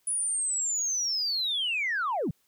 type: linear sweep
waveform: sine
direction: down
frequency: 9956 to 112 Hz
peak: -25 dBFS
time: 0.07-2.31 s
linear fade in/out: 5 ms
effects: tanh soft clip ceiling -22 dBFS + white hiss -70 dBFS RMS until 2.47 s